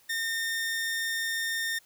sawtooth tone, 1822 Hz, A#6, 40 cents flat, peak -25 dBFS, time 0.09-1.79 s, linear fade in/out 10 ms, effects white hiss -61 dBFS RMS until 1.85 s

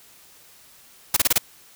white noise bursts, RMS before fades -17 dBFS, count 5, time 1.14-1.382 s, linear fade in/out 5 ms, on 26 ms, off 28 ms, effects white hiss -51 dBFS RMS until 1.75 s

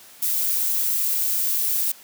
violet noise with amplitude modulation, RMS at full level -21 dBFS, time 0.22-1.92 s, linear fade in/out 5 ms, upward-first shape sine, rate 172 Hz, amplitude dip 30%, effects white hiss -47 dBFS RMS until 2.03 s + high-pass 100 Hz 12 dB/octave

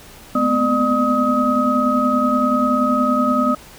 sine tone cluster, 215.2 / 241.5 / 252 / 600 / 1265 Hz, A3 / B3 / B3 / D5 / D#6, -38 / -39 / +35 / +37 / +28 cents, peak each -24 / -27 / -18 / -22 / -18 dBFS, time 0.35-3.55 s, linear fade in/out 5 ms, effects pink hiss -42 dBFS RMS until 3.78 s

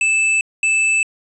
square tone pair in turn, 2631 / 2631 Hz, E7 / E7, -4 / -4 cents, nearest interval unison, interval 0 cents, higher neither, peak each -14 dBFS, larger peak neither, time 0.01-0.41 / 0.63-1.03 s, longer neither, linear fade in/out 2 ms, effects resampled to 24000 Hz + 9-bit

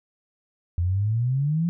sine exponential sweep, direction up, 84 to 174.61 Hz, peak -20 dBFS, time 0.78-1.69 s, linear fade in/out 0 ms, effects none

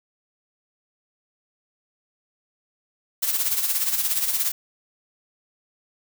blue noise with tremolo, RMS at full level -21 dBFS, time 3.22-4.52 s, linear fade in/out 10 ms, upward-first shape sine, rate 17 Hz, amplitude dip 60%, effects none

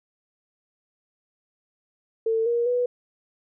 sine tone with pitch steps, 449 / 472.4 / 490.9 Hz, A4 / A#4 / B4, +35 / +23 / -10 cents, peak -20 dBFS, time 2.26-2.86 s, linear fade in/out 5 ms, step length 200 ms, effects none

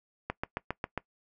click train, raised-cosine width 0.5 ms, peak -16 dBFS, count 6, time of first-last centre 0.3-0.977 s, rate 7.39 Hz, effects noise-tail reverb RT60 0.1 s tail -21 dB re dry

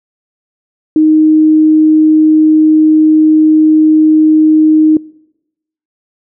sine tone, 311.1 Hz, D#4, in tune, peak -4 dBFS, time 0.96-4.97 s, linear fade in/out 2 ms, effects noise-tail reverb RT60 0.9 s tail -24 dB re dry

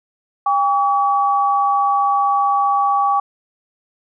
sine tone pair together, 802.6 / 1138 Hz, G5 / C#6, +41 / +45 cents, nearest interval tritone, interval 604 cents, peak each -16 dBFS, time 0.46-3.2 s, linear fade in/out 5 ms, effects none

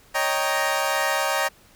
20% pulse chord, Eb dominant seventh, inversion third, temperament equal, 554.4 / 622.3 / 784 / 932.3 Hz, Db5 / Eb5 / G5 / Bb5, 0 / 0 / 0 / 0 cents, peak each -22 dBFS, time 0.14-1.49 s, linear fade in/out 20 ms, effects pink hiss -54 dBFS RMS until 1.75 s

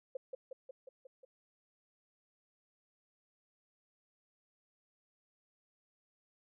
sine tone with echo, 523.3 Hz, C5, in tune, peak -36 dBFS, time 0.15-0.17 s, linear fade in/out 5 ms, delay 180 ms, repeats 6, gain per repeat -3 dB, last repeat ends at 1.25 s, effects none

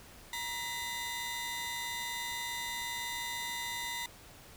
sawtooth tone cluster, 946 / 2013 / 3633 Hz, A#5 / B6 / A#7, +25 / +33 / -45 cents, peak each -37 / -36 / -39 dBFS, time 0.33-4.06 s, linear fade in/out 2 ms, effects pink hiss -54 dBFS RMS until 4.56 s

